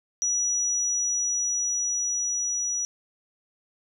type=tone with level ramp; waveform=sine; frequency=5850 Hz; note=F#8; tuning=21 cents flat; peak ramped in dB=-22 to -25 dBFS; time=0.22-2.85 s; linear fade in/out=0 ms; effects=10-bit